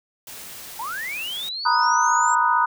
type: noise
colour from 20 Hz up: white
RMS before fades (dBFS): -38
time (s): 0.27-1.49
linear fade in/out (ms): 2
type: linear sweep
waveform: sine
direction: up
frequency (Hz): 841 to 7570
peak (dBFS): -27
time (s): 0.79-2.35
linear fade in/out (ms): 5
type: chord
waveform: sine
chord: B major seventh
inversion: third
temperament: equal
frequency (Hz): 932.3 / 987.8 / 1244.5 / 1480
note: A#5 / B5 / D#6 / F#6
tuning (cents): 0 / 0 / 0 / 0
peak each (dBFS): -21 / -21 / -21 / -24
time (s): 1.65-2.66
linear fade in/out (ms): 10
effects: none